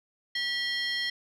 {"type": "tone cluster", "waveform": "sine", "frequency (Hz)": [1945, 3223, 4247, 5390], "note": ["B6", "G7", "C8", "E8"], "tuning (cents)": [-27, 47, 25, 38], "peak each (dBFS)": [-30, -32, -34, -36], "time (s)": [0.35, 1.1], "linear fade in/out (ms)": 5, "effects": ["tanh soft clip ceiling -22 dBFS"]}